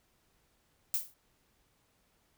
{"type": "noise with exponential decay", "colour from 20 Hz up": "violet", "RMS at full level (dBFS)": -27, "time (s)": [0.94, 1.14], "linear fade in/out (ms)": 1, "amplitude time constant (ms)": 42, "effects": ["pink hiss -72 dBFS RMS until 2.37 s"]}